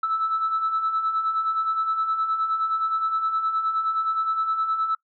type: beating tone pair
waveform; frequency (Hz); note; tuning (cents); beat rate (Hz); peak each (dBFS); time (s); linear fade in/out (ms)
sine; 1305 / 1314.6; E6 / E6; -18 / -5; 9.6; -29 / -21; 0.03-4.95; 5
effects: noise-tail reverb RT60 0.1 s tail -23 dB re dry + tanh soft clip ceiling -16 dBFS